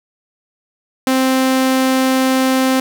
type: tone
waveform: sawtooth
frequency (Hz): 261.6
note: C4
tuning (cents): 0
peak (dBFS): -8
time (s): 1.07-2.8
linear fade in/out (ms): 2
effects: 7-bit

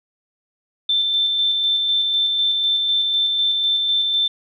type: tone with tremolo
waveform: sine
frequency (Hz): 3551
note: A7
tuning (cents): +15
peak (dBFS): -15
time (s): 0.89-4.28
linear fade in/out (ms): 5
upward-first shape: square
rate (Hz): 4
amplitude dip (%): 25
effects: none

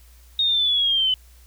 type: linear sweep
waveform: sine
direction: down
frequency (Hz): 3729 to 3009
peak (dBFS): -17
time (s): 0.39-1.14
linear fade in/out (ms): 2
effects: added 60 Hz sine -47 dBFS peak until 1.46 s + white hiss -56 dBFS RMS until 1.46 s

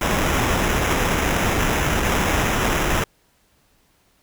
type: noise with sample-and-hold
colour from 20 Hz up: pink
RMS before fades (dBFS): -20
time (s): 0.01-3.04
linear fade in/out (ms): 5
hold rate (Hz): 4410
effects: pink hiss -61 dBFS RMS until 4.22 s

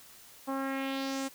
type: tone with low-pass filter sweep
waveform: sawtooth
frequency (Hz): 269.8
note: C#4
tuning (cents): -47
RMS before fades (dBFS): -34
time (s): 0.47-1.29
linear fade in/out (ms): 20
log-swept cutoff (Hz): 1000 to 9100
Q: 2.2
effects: white hiss -54 dBFS RMS until 1.34 s

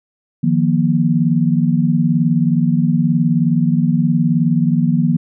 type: chord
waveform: sine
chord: Eb suspended second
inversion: none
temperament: equal with one note detuned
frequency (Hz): 155.56 / 174.61 / 237.8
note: Eb3 / F3 / Bb3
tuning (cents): 0 / 0 / +35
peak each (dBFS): -16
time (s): 0.43-5.17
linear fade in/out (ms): 10
effects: none

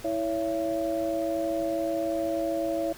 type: tone cluster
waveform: sine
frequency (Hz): 326.6 / 560 / 672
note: E4 / C#5 / E5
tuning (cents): -16 / +18 / +33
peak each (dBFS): -30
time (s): 0.04-2.93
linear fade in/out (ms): 10
effects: pink hiss -46 dBFS RMS until 2.97 s

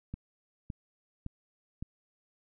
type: click train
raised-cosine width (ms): 5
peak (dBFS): -25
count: 4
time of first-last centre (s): 0.14-1.825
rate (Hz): 1.78
effects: none

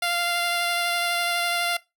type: tone with vibrato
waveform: 10% pulse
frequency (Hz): 695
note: F5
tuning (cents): -9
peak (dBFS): -14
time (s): 0.02-1.77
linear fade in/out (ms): 5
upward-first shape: triangle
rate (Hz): 12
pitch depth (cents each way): 13
effects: noise-tail reverb RT60 0.2 s tail -19 dB re dry

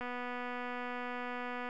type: click train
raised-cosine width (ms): 0.5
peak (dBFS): -26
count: 414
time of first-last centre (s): 0.01-1.689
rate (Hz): 246
effects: none

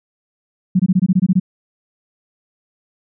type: tone bursts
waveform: sine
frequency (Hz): 185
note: F#3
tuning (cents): 0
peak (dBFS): -9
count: 10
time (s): 0.75-1.399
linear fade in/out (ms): 10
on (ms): 46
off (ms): 21
effects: none

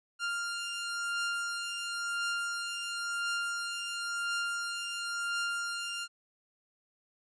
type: beating tone pair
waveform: sawtooth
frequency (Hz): 1396.9 / 1397.86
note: F6 / F6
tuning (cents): 0 / +1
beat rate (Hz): 0.96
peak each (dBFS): -30 / -36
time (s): 0.19-6.08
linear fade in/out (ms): 50
effects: resampled to 22050 Hz

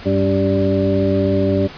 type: harmonic tone with a mistuned harmonic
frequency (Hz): 97.4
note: G2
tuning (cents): -11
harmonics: 1 / 2 / 3 / 4 / 6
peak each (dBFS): -20 / -20 / -20 / -20 / -20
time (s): 0.05-1.68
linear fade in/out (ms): 20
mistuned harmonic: 3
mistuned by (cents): -40
effects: pink hiss -35 dBFS RMS until 1.77 s + resampled to 11025 Hz

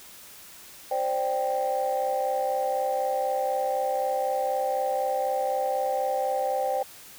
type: chord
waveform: sine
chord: C suspended second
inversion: none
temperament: equal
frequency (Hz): 523.3 / 587.3 / 784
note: C5 / D5 / G5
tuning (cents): 0 / 0 / 0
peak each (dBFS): -27 / -30 / -26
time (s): 0.91-6.83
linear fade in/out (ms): 5
effects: tanh soft clip ceiling -17 dBFS + white hiss -47 dBFS RMS until 7.18 s

